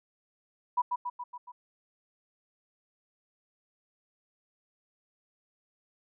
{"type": "tone with echo", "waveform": "sine", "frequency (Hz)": 980, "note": "B5", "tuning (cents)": -14, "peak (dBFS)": -23, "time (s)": [0.77, 0.82], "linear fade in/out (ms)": 10, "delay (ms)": 140, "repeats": 5, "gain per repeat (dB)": -4, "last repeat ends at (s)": 1.52, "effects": []}